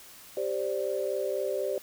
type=chord; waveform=sine; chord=G suspended fourth; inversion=none; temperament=equal; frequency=392 / 523.3 / 587.3 Hz; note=G4 / C5 / D5; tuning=0 / 0 / 0 cents; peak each=-32 dBFS; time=0.37-1.78 s; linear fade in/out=2 ms; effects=white hiss -50 dBFS RMS until 1.82 s